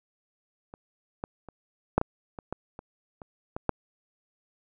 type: clicks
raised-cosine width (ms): 1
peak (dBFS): -29 / -18 / -29 / -6 / -12 / -24 / -18 / -26 / -28 / -19 / -9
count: 11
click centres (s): 0.739 / 1.239 / 1.487 / 1.98 / 2.014 / 2.388 / 2.526 / 2.791 / 3.218 / 3.565 / 3.693
effects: none